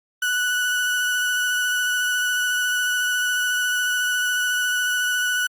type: tone with vibrato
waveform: 35% pulse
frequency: 1480 Hz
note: F#6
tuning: in tune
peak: -18 dBFS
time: 0.22-5.47 s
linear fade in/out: 5 ms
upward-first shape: sine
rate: 14 Hz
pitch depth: 14 cents each way
effects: Opus 48 kbps